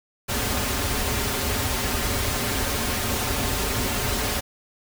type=noise with comb filter; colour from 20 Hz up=pink; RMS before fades=-25 dBFS; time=0.28-4.41 s; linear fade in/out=20 ms; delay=6.1 ms; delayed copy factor=-0.7; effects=none